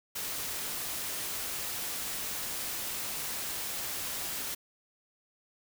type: noise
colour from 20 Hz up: white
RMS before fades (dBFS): -36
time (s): 0.15-4.55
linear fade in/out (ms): 10
effects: none